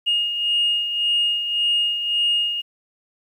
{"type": "beating tone pair", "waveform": "sine", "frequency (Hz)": [2850, 2851.8], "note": ["F7", "F7"], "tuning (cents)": [34, 36], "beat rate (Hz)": 1.8, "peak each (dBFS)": [-18, -26], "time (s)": [0.06, 2.62], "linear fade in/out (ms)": 20, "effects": ["tanh soft clip ceiling -11 dBFS", "9-bit"]}